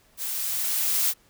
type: noise with level ramp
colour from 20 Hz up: blue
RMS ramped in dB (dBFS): -31 to -22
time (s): 0.17-1.14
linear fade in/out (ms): 50
effects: pink hiss -60 dBFS RMS until 1.29 s

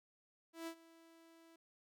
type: tone with ADSR envelope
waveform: sawtooth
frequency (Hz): 329.6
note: E4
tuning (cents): 0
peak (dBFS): -38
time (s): 0.53-1.56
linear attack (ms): 140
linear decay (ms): 77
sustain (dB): -20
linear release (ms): 4
effects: none

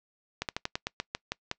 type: slowing click train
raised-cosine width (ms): 0.2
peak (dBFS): -13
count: 10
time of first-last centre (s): 0.42-1.514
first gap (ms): 68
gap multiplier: 1.14
effects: noise-tail reverb RT60 0.1 s tail -25 dB re dry + low-pass 7000 Hz 12 dB/octave

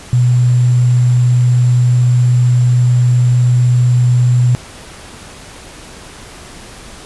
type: tone with sample-and-hold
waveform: sine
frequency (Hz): 123.47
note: B2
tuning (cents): 0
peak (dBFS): -7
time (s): 0.13-4.55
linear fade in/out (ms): 0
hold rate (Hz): 7350
effects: pink hiss -34 dBFS RMS until 7.05 s + resampled to 24000 Hz

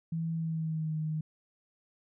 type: tone with pitch glide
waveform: sine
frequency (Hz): 163.9 to 155.78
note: E3 to D#3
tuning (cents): -10 to +2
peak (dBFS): -30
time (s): 0.12-1.21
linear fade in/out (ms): 5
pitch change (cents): -88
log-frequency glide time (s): 0.34-0.96
effects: none

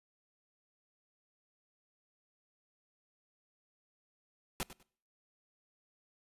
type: noise with echo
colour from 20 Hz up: pink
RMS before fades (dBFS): -36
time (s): 4.6-4.63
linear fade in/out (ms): 0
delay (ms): 99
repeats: 2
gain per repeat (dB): -14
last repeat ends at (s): 4.828
effects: noise-tail reverb RT60 0.6 s tail -26 dB re dry + resampled to 32000 Hz

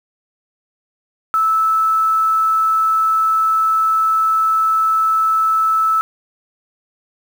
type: tone with quantisation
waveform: sine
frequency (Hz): 1310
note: E6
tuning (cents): -11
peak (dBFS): -12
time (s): 1.34-6.01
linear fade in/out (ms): 0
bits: 6
effects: none

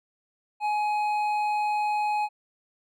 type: tone with hard clipping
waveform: sine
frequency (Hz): 840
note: G#5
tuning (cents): +19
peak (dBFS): -25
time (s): 0.6-2.29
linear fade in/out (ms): 50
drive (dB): 7
effects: none

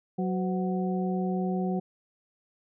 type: harmonic tone with a mistuned harmonic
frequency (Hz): 185.2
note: F#3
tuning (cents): +2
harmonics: 1 / 2 / 3 / 4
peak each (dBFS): -27 / -33 / -39 / -36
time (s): 0.18-1.8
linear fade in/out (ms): 10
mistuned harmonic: 3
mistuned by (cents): -140
effects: none

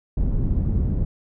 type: low-pass noise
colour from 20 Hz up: pink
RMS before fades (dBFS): -21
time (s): 0.17-1.05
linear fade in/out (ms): 5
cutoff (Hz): 170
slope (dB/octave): 12
effects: none

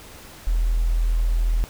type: tone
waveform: sine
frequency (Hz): 41.2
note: E1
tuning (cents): 0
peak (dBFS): -17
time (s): 0.47-1.64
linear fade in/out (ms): 0
effects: pink hiss -43 dBFS RMS until 1.69 s

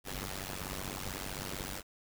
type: noise with amplitude modulation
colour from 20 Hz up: pink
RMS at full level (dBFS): -36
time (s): 0.04-1.83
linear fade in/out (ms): 50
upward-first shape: sine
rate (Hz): 95.8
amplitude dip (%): 100
effects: none

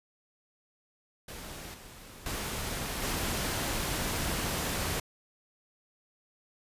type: noise with level steps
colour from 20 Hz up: pink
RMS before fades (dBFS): -43 / -49 / -35 / -32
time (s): 1.28-5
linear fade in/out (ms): 5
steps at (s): 1.74 / 2.26 / 3.02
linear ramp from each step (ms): 2
effects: resampled to 32000 Hz

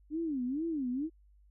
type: tone with vibrato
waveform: sine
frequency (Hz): 286.8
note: D4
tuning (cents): -41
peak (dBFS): -31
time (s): 0.1-1.1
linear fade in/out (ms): 50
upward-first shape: sine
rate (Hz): 2.2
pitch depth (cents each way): 270
effects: added 50 Hz sine -59 dBFS peak until 1.5 s

